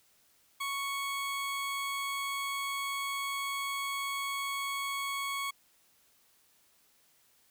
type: tone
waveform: 20% pulse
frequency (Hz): 1108.7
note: C#6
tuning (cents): 0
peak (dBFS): -28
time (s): 0.6-5.51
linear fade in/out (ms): 10
effects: white hiss -67 dBFS RMS until 7.5 s